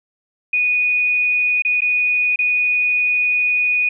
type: tone with dropouts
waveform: sine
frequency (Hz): 2472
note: D#7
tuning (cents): -12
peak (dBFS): -14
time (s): 0.53-3.89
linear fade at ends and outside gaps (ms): 5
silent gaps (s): 1.622-1.649 / 1.807-1.818 / 2.36-2.389
effects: none